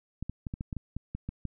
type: clicks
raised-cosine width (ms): 5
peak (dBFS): -22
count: 11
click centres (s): 0.226 / 0.296 / 0.468 / 0.539 / 0.609 / 0.728 / 0.767 / 0.966 / 1.15 / 1.29 / 1.453
effects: none